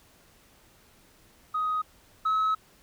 sine tone pair in turn, 1254 / 1287.8 Hz, D#6 / E6, +13 / -41 cents, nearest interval unison, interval 46 cents, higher second, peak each -24 / -20 dBFS, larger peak second, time 1.54-1.82 / 2.25-2.55 s, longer second, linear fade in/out 10 ms, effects tanh soft clip ceiling -21 dBFS + pink hiss -59 dBFS RMS until 2.82 s

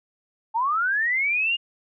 sine linear sweep, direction up, 865 to 2860 Hz, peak -20 dBFS, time 0.54-1.57 s, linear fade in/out 20 ms, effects none

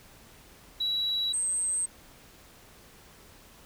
sine tone pair in turn, 3907 / 8279 Hz, B7 / C9, -19 / -19 cents, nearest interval octave + minor second, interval 1300 cents, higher second, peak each -25 dBFS, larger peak neither, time 0.8-1.33 / 1.33-1.86 s, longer neither, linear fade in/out 10 ms, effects tanh soft clip ceiling -22 dBFS + pink hiss -54 dBFS RMS until 3.65 s

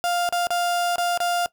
35% pulse tone with dropouts, 700 Hz, F5, 4 cents sharp, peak -19 dBFS, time 0.04-1.46 s, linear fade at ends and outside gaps 0 ms, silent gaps 0.29-0.325 / 0.47-0.505 / 0.958-0.982 / 1.175-1.203 s, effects noise-tail reverb RT60 0.1 s tail -19 dB re dry

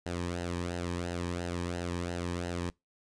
sawtooth tone with flanger, 87.31 Hz, F2, in tune, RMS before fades -35 dBFS, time 0.06-2.7 s, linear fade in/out 0 ms, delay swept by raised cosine 0.86 to 1.46 ms, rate 2.9 Hz, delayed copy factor -0.65, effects noise-tail reverb RT60 0.2 s tail -24 dB re dry + resampled to 22050 Hz

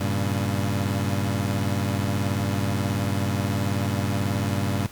25% pulse chord, G diminished, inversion none, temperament equal, 98 / 116.54 / 138.59 Hz, G2 / Bb2 / Db3, 0 / 0 / 0 cents, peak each -21 / -25 / -27 dBFS, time 0-4.87 s, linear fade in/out 10 ms, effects pink hiss -45 dBFS RMS until 4.91 s

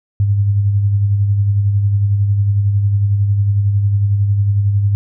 sine tone with tremolo, 101 Hz, G#2, 48 cents flat, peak -9 dBFS, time 0.2-4.95 s, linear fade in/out 0 ms, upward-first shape sine, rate 11 Hz, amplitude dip 40%, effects none

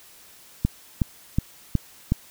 click train, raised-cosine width 5 ms, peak -7 dBFS, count 5, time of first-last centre 0.65-2.121 s, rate 2.72 Hz, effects white hiss -50 dBFS RMS until 2.3 s

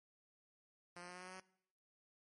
5% pulse tone with pitch steps, 175.3 / 177.23 / 179.19 / 181.17 / 183.17 / 185.19 / 187.23 Hz, F3 / F3 / F3 / F#3 / F#3 / F#3 / F#3, +7 / +26 / +45 / -36 / -17 / +2 / +21 cents, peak -39 dBFS, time 0.96-1.401 s, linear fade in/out 5 ms, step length 63 ms, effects noise-tail reverb RT60 0.7 s tail -20 dB re dry + MP3 48 kbps

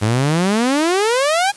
sawtooth exponential sweep, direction up, 101.7 to 830.6 Hz, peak -10 dBFS, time 0.01-1.52 s, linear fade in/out 20 ms, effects white hiss -41 dBFS RMS until 1.56 s + resampled to 24000 Hz

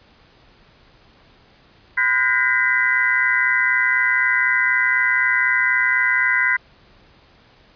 sine tone cluster, 1019 / 1446 / 1586 / 1889 / 2013 Hz, C6 / F#6 / G6 / A#6 / B6, -46 / -40 / +20 / +22 / +33 cents, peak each -27 / -23 / -21 / -24 / -18 dBFS, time 1.97-6.57 s, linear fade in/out 10 ms, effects pink hiss -52 dBFS RMS until 7.75 s + resampled to 11025 Hz

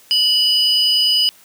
triangle tone pair together, 2952 / 4965 Hz, F#7 / D#8, -5 / -5 cents, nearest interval major sixth, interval 900 cents, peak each -14 dBFS, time 0.11-1.29 s, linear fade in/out 0 ms, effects white hiss -48 dBFS RMS until 1.44 s + high-pass 100 Hz 12 dB/octave

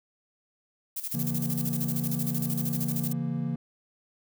violet noise with tremolo, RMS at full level -32 dBFS, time 0.96-3.13 s, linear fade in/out 10 ms, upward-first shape square, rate 13 Hz, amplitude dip 70%
triangle chord, A# diminished, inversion first, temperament just, 139.85 / 167.82 / 233.1 Hz, C#3 / E3 / A#3, +16 / +31 / 0 cents, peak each -30 dBFS, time 1.14-3.56 s, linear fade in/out 5 ms
effects none

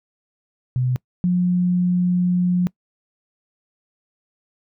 sine tone pair in turn, 126.5 / 178.9 Hz, B2 / F3, +42 / +42 cents, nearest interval tritone, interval 600 cents, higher second, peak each -17 / -15 dBFS, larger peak second, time 0.76-0.96 / 1.24-2.67 s, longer second, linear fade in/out 0 ms, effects noise-tail reverb RT60 0.1 s tail -24 dB re dry

